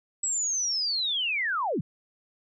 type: linear sweep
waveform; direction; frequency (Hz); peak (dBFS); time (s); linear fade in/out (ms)
sine; down; 7850 to 110; -25; 0.23-1.81; 5
effects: none